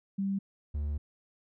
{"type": "tone pair in turn", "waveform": ["sine", "triangle"], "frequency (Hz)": [196, 73.59], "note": ["G3", "D2"], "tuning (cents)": [0, 4], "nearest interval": "octave + perfect fourth", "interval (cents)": 1696, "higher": "first", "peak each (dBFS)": -28, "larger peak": "neither", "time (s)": [[0.18, 0.39], [0.74, 0.98]], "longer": "second", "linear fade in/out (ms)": 10, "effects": []}